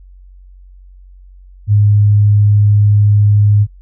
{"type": "tone", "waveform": "sine", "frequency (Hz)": 103.6, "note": "G#2", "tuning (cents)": -4, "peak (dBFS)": -6, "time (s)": [1.67, 3.67], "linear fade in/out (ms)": 50, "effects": ["noise-tail reverb RT60 0.1 s tail -23 dB re dry", "added 46 Hz sine -36 dBFS peak until 3.81 s"]}